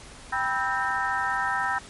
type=harmonic tone with a mistuned harmonic; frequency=261.6 Hz; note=C4; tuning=in tune; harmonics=3 / 4 / 5 / 6 / 7; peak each=-30 / -30 / -30 / -30 / -30 dBFS; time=0.32-1.79 s; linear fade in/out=10 ms; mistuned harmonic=4; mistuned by=-110 cents; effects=pink hiss -45 dBFS RMS until 1.89 s + MP3 48 kbps